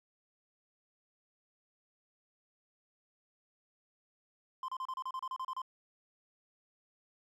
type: tone bursts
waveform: triangle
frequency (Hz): 1041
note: C6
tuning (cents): -9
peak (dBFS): -34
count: 12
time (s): 4.63-5.618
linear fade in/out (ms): 2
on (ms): 53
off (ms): 32
effects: none